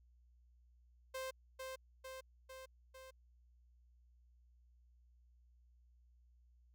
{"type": "tone with echo", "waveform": "sawtooth", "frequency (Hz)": 523.3, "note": "C5", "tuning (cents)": 0, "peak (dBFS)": -38, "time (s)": [1.14, 1.31], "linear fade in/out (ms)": 10, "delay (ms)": 450, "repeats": 4, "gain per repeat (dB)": -3, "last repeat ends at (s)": 3.11, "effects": ["added 60 Hz sine -65 dBFS peak until 6.74 s"]}